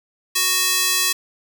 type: tone with high-pass filter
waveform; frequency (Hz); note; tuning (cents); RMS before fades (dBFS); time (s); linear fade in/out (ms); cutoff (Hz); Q
square; 370; F#4; 0; -19; 0.35-1.13; 10; 3100; 0.53
effects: none